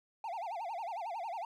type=tone with vibrato; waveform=triangle; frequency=790 Hz; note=G5; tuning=13 cents sharp; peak=-35 dBFS; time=0.24-1.45 s; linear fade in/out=2 ms; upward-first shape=sine; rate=11 Hz; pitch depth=280 cents each way; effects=none